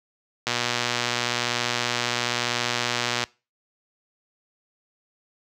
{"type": "click train", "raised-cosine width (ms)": 0.2, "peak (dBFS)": -6, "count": 336, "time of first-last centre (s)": [0.47, 3.239], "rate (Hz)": 121, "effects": ["noise-tail reverb RT60 0.3 s tail -23 dB re dry", "high-pass 60 Hz 12 dB/octave"]}